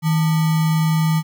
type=tone with sample-and-hold; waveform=sine; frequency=159.2 Hz; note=D#3; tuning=40 cents sharp; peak=-14 dBFS; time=0.02-1.23 s; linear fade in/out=50 ms; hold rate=1050 Hz; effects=none